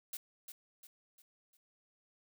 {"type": "noise with echo", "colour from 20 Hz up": "blue", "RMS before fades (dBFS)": -42, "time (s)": [0.13, 0.17], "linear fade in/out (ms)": 2, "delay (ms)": 350, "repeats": 4, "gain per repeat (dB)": -7, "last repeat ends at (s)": 1.57, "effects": []}